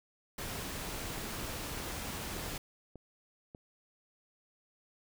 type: noise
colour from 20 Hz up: pink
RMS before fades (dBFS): -40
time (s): 0.38-2.58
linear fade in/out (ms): 5
type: click train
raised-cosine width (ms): 2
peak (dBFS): -34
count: 6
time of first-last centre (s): 0.59-3.549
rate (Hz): 1.69
effects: none